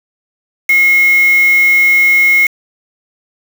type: tone with quantisation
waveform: sine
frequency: 2160 Hz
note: C#7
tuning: 45 cents flat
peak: -6 dBFS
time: 0.69-2.47 s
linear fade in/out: 5 ms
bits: 3
effects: none